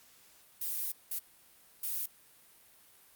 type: noise bursts at uneven times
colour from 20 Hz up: violet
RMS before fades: -35 dBFS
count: 3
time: 0.61-0.92 / 1.11-1.19 / 1.83-2.06 s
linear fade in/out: 5 ms
effects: white hiss -61 dBFS RMS until 3.15 s + Opus 48 kbps

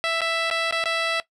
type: tone with dropouts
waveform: 10% pulse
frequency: 661 Hz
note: E5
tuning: 5 cents sharp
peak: -13 dBFS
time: 0.04-1.2 s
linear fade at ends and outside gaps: 0 ms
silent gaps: 0.207-0.216 / 0.501-0.511 / 0.71-0.725 / 0.839-0.857 s
effects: noise-tail reverb RT60 0.1 s tail -17 dB re dry + low-pass 6000 Hz 12 dB/octave

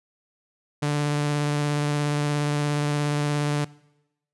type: tone with vibrato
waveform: sawtooth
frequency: 146.83 Hz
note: D3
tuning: in tune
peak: -18 dBFS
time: 0.82-3.65 s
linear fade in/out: 10 ms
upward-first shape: sine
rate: 17 Hz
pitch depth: 13 cents each way
effects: noise-tail reverb RT60 0.9 s tail -22 dB re dry + resampled to 24000 Hz

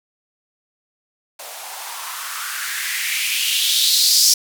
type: noise with band-pass filter sweep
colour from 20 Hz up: violet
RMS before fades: -20 dBFS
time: 1.39-4.34 s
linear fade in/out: 5 ms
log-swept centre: 620 to 5400 Hz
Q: 3.9
effects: none

